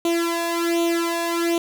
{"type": "tone with flanger", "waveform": "sawtooth", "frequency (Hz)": 338.1, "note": "E4", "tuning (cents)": 44, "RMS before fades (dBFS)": -22, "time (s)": [0.05, 1.58], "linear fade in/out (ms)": 2, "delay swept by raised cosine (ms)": [0.29, 1.17], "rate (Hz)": 1.3, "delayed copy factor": 0.85, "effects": ["9-bit"]}